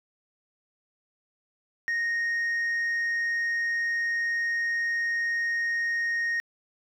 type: tone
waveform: sine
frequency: 1861 Hz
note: A#6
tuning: 3 cents flat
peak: -22 dBFS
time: 1.88-6.4 s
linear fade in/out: 0 ms
effects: tanh soft clip ceiling -24 dBFS + 10-bit